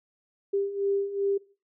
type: beating tone pair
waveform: sine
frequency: 395.8 / 398.4 Hz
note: G4 / G4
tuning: +17 / +28 cents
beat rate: 2.6 Hz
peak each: -31 / -26 dBFS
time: 0.53-1.38 s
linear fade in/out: 10 ms
effects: noise-tail reverb RT60 0.4 s tail -22 dB re dry